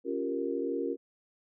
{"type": "chord", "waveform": "sine", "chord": "G half-diminished seventh", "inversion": "second", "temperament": "equal", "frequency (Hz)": [277.2, 349.2, 392, 466.2], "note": ["Db4", "F4", "G4", "Bb4"], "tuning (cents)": [0, 0, 0, 0], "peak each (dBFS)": [-35, -35, -37, -34], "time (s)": [0.04, 0.97], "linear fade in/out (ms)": 50, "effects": []}